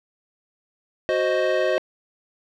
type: chord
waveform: square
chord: C diminished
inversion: second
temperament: equal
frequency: 370 / 523.3 / 622.3 Hz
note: Gb4 / C5 / Eb5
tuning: 0 / 0 / 0 cents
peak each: -26 / -24 / -23 dBFS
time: 1.09-1.78 s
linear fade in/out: 0 ms
effects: low-pass 3000 Hz 12 dB/octave